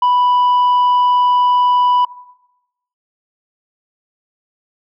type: tone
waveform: sine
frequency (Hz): 987.8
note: B5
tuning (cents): 0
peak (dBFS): -7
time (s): 0.02-2.05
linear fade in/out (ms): 5
effects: noise-tail reverb RT60 0.9 s tail -19 dB re dry + tanh soft clip ceiling -9 dBFS